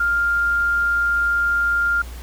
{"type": "tone", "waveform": "sine", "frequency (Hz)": 1400, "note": "F6", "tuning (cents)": 4, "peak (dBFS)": -16, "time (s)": [0, 2.02], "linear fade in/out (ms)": 5, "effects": ["added 60 Hz sine -32 dBFS peak until 2.22 s", "pink hiss -42 dBFS RMS until 2.22 s"]}